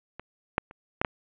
clicks, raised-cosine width 0.5 ms, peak -23 / -7 / -30 / -9 / -10 dBFS, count 5, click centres 0.196 / 0.581 / 0.711 / 1.015 / 1.048 s, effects resampled to 8000 Hz + 8-bit

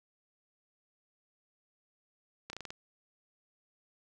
slowing click train, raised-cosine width 0.2 ms, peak -24 dBFS, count 6, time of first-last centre 2.5-2.705 s, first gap 31 ms, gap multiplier 1.14, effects none

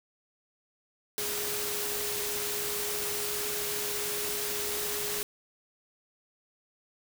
sine tone in noise, 415.3 Hz, G#4, in tune, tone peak -38 dBFS, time 1.18-5.23 s, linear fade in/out 0 ms, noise white, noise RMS -33 dBFS, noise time 1.18-5.23 s, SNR -8 dB, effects none

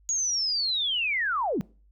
sine linear sweep, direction down, 6740 to 149.1 Hz, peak -24 dBFS, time 0.09-1.61 s, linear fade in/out 0 ms, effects noise-tail reverb RT60 0.4 s tail -24 dB re dry + added 50 Hz sine -56 dBFS peak until 1.91 s

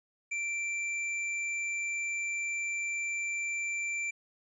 sine tone with hard clipping, 2349 Hz, D7, in tune, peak -33 dBFS, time 0.31-4.11 s, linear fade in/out 10 ms, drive 11 dB, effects resampled to 22050 Hz

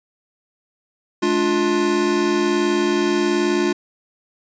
square chord, D diminished, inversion second, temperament just, 211.4 / 293.7 / 352.4 Hz, Ab3 / D4 / F4, +31 / 0 / +16 cents, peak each -25 / -23 / -19 dBFS, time 1.22-3.73 s, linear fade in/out 10 ms, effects resampled to 16000 Hz

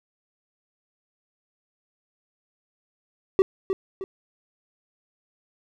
triangle tone with echo, 383.8 Hz, G4, 37 cents flat, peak -11 dBFS, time 3.39-3.42 s, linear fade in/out 0 ms, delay 310 ms, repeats 2, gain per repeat -8 dB, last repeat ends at 4.04 s, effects none

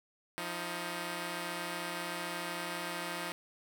5% pulse tone pair together, 174.61 / 315.9 Hz, F3 / D#4, 0 / +26 cents, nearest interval minor seventh, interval 1026 cents, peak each -28 dBFS, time 0.38-3.32 s, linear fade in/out 0 ms, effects none

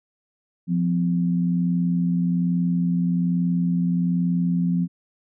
sine tone pair together, 174.61 / 255.8 Hz, F3 / C4, 0 / -39 cents, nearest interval perfect fifth, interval 661 cents, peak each -19 / -27 dBFS, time 0.67-4.88 s, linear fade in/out 50 ms, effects none

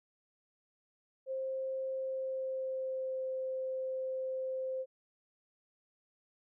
sine tone with pitch glide, 528 to 521.9 Hz, C5 to C5, +16 to -4 cents, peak -34 dBFS, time 1.26-4.86 s, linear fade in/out 50 ms, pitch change -20 cents, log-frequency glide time 1.89-3.24 s, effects none

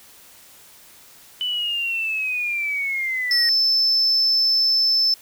sine linear sweep, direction down, 3000 to 1864.7 Hz, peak -21 dBFS, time 1.41-3.49 s, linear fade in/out 0 ms
sine tone, 5274 Hz, E8, in tune, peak -14 dBFS, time 3.31-5.14 s, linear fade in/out 2 ms
effects tanh soft clip ceiling -12 dBFS + white hiss -48 dBFS RMS until 5.21 s

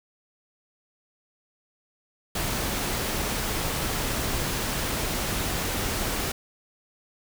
pink noise, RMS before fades -28 dBFS, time 2.35-6.32 s, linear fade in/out 5 ms, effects none

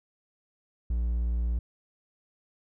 triangle tone, 58.6 Hz, A#1, 10 cents sharp, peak -23 dBFS, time 0.9-1.59 s, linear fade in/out 5 ms, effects none

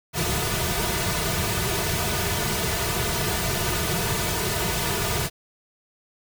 pink noise with comb filter, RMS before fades -25 dBFS, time 0.13-5.3 s, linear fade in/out 50 ms, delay 3.7 ms, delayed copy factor -0.95, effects none

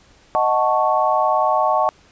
sine chord, D# half-diminished seventh, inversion none, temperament equal, 622.3 / 740 / 880 / 1108.7 Hz, D#5 / F#5 / A5 / C#6, 0 / 0 / 0 / 0 cents, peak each -20 dBFS, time 0.35-1.89 s, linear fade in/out 0 ms, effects pink hiss -52 dBFS RMS until 2.11 s + resampled to 16000 Hz

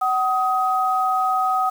sine tone pair together, 754 / 1257.9 Hz, F#5 / D#6, +32 / +19 cents, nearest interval major sixth, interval 887 cents, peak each -20 dBFS, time 0.01-1.7 s, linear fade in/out 10 ms, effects 7-bit

